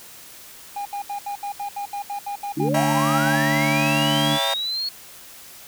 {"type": "tone bursts", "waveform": "triangle", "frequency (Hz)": 811, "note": "G#5", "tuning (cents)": -41, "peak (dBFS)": -24, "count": 16, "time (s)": [0.76, 3.359], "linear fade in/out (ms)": 5, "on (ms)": 94, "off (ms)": 73}
{"type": "harmonic tone", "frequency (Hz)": 73.42, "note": "D2", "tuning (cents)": 0, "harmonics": [2, 3, 4], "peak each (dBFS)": [-24, -28, -24], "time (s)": [2.56, 4.39], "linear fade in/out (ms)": 50}
{"type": "linear sweep", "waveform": "sine", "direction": "up", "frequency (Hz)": [293.7, 4371], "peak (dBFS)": -23, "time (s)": [2.57, 4.89], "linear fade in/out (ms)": 5}
{"type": "chord", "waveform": "sawtooth", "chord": "C# diminished seventh", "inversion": "none", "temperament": "just", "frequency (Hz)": [554.4, 665.2, 798.3, 957.9], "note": ["C#5", "E5", "G5", "Bb5"], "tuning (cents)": [0, 16, 31, 47], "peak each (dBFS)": -24, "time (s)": [2.74, 4.54], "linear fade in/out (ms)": 5}
{"effects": ["white hiss -43 dBFS RMS until 5.67 s"]}